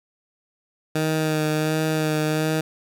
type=tone with vibrato; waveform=15% pulse; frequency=155.56 Hz; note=D#3; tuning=in tune; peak=-14 dBFS; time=0.95-2.61 s; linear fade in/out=5 ms; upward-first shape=sine; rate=1.4 Hz; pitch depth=20 cents each way; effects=none

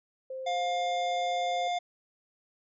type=tone; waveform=sine; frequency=523.3 Hz; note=C5; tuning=in tune; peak=-35 dBFS; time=0.3-1.68 s; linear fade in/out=5 ms
type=harmonic tone; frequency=707 Hz; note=F5; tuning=21 cents sharp; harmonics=1 / 3 / 5 / 7 / 9 / 10; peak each=-28 / -40 / -39 / -53 / -54 / -55 dBFS; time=0.46-1.79 s; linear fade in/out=10 ms
effects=none

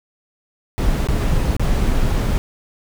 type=noise with dropouts; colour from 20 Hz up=brown; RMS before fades=-17 dBFS; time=0.78-2.38 s; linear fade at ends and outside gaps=0 ms; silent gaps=1.071-1.087 / 1.566-1.596 s; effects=none

